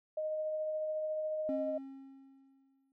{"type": "tone with tremolo", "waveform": "sine", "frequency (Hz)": 620, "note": "D#5", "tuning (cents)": -6, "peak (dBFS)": -32, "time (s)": [0.17, 1.78], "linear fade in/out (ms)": 5, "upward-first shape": "triangle", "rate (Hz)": 14, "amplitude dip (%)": 25}
{"type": "tone with exponential decay", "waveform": "triangle", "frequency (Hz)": 270, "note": "C#4", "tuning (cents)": -45, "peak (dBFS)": -32, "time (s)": [1.49, 2.92], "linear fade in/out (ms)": 1, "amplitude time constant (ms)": 310}
{"effects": []}